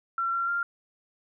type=tone with pitch steps; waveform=sine; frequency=1359 / 1370 / 1393 Hz; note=F6 / F6 / F6; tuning=-48 / -34 / -5 cents; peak=-25 dBFS; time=0.18-0.63 s; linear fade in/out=2 ms; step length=150 ms; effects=none